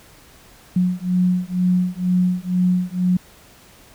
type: beating tone pair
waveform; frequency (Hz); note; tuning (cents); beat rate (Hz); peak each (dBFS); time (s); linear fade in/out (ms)
sine; 180.1 / 182.2; F#3 / F#3; -46 / -26; 2.1; -19; 0.76-3.17; 5
effects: pink hiss -48 dBFS RMS until 3.94 s